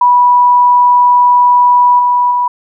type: tone with level steps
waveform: sine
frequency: 980 Hz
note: B5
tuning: 14 cents flat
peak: -4 / -7 / -9 dBFS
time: 0.01-2.48 s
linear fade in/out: 5 ms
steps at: 1.99 / 2.31 s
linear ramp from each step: 2 ms
effects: none